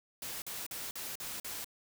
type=noise bursts; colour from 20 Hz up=white; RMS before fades=-41 dBFS; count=6; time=0.22-1.645 s; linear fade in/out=2 ms; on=200 ms; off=45 ms; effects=none